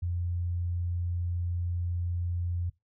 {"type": "tone", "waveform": "sine", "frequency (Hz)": 87.31, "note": "F2", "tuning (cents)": 0, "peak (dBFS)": -28, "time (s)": [0.02, 2.7], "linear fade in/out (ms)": 10, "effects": ["noise-tail reverb RT60 0.2 s tail -21 dB re dry"]}